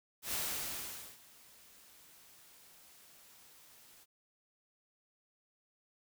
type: noise with ADSR envelope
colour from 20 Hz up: white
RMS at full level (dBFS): -36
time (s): 0.22-4.06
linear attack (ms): 110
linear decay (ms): 840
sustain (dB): -24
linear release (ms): 36
effects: none